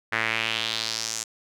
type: tone with band-pass filter sweep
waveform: sawtooth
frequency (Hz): 112.3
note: A2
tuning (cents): +36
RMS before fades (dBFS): -28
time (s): 0.12-1.24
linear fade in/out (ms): 10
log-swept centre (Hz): 1800 to 7100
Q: 2.8
effects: none